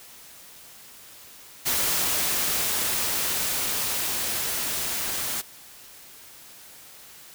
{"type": "noise with level ramp", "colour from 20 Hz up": "white", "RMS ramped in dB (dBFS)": [-24, -29], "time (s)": [1.65, 5.42], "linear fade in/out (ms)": 20, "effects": ["white hiss -47 dBFS RMS until 7.34 s"]}